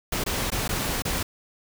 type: noise with dropouts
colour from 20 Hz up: pink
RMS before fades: -27 dBFS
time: 0.12-1.23 s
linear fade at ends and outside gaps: 5 ms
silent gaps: 0.239-0.262 / 0.503-0.518 / 0.679-0.69 / 1.022-1.051 s
effects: none